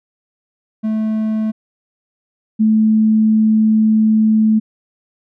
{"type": "tone pair in turn", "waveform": ["triangle", "sine"], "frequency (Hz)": [217.9, 217.9], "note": ["A3", "A3"], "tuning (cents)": [-17, -17], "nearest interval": "unison", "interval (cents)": 0, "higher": "neither", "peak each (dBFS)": [-13, -9], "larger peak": "second", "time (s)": [[0.83, 1.52], [2.59, 4.6]], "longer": "second", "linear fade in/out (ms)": 20, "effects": []}